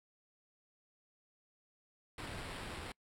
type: noise with sample-and-hold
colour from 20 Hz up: pink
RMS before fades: -45 dBFS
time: 2.18-2.92 s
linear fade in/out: 2 ms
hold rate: 6300 Hz
effects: noise-tail reverb RT60 0.1 s tail -26 dB re dry + low-pass 11000 Hz 12 dB/octave